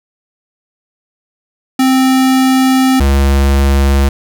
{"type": "tone pair in turn", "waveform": "square", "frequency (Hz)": [261.6, 68.97], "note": ["C4", "C#2"], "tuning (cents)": [0, -8], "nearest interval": "octave + major seventh", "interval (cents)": 2308, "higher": "first", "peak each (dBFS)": -8, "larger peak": "neither", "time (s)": [[1.79, 3], [3, 4.09]], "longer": "first", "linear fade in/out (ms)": 5, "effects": []}